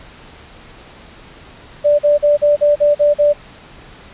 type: tone bursts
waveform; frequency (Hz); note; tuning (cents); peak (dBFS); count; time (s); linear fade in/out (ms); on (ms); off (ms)
sine; 587.3; D5; 0; -8; 8; 1.84-3.334; 20; 150; 42
effects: pink hiss -40 dBFS RMS until 4.13 s + resampled to 8000 Hz